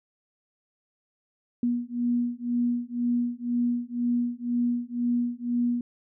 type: beating tone pair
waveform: sine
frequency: 240 / 242 Hz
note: B3 / B3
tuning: -49 / -35 cents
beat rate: 2 Hz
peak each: -27 dBFS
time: 1.63-5.81 s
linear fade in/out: 2 ms
effects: none